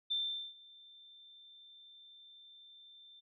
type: tone with ADSR envelope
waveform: sine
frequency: 3564 Hz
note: A7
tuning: 22 cents sharp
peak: -31 dBFS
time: 0.1-3.21 s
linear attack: 15 ms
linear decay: 420 ms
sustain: -24 dB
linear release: 22 ms
effects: none